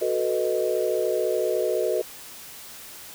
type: chord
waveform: sine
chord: B dominant seventh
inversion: second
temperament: equal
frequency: 370 / 440 / 493.9 / 622.3 Hz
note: F#4 / A4 / B4 / D#5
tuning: 0 / 0 / 0 / 0 cents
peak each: -27 dBFS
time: 0.01-2.02 s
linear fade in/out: 10 ms
effects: white hiss -42 dBFS RMS until 3.14 s